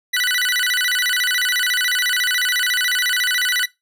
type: tone with vibrato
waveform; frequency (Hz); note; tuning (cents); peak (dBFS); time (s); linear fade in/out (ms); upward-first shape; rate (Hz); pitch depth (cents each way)
25% pulse; 1712; A6; -48; -13; 0.13-3.66; 10; square; 14; 240
effects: noise-tail reverb RT60 0.2 s tail -20 dB re dry